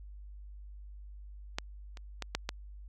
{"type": "clicks", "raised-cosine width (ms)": 0.2, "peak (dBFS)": [-15, -30, -19, -13, -15], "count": 5, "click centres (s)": [1.585, 1.972, 2.223, 2.35, 2.491], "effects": ["added 50 Hz sine -45 dBFS peak until 2.88 s"]}